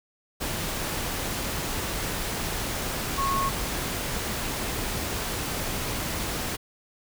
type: tone in noise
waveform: sine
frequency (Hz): 1095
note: C#6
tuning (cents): -22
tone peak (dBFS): -24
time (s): 3.17-3.5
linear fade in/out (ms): 20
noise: pink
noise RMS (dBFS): -30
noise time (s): 0.4-6.57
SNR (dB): +3
effects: none